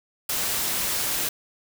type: noise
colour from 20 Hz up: white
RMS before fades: -26 dBFS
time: 0.29-1.29 s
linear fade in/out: 5 ms
effects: none